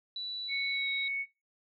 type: tone with pitch glide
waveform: sine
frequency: 3951 to 3825 Hz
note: B7 to A#7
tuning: 0 to +44 cents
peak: -35 dBFS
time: 0.16-1.08 s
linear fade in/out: 2 ms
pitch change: -56 cents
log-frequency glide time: 0.71-0.87 s
type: tone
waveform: sine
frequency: 2217 Hz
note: C#7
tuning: in tune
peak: -31 dBFS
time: 0.48-1.26 s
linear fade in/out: 50 ms
effects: noise-tail reverb RT60 0.3 s tail -24 dB re dry